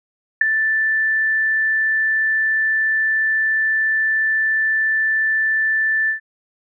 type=tone with ADSR envelope; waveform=sine; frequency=1763 Hz; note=A6; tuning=3 cents sharp; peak=-5 dBFS; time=0.41-6.2 s; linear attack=6 ms; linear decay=5 ms; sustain=-10 dB; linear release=110 ms; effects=none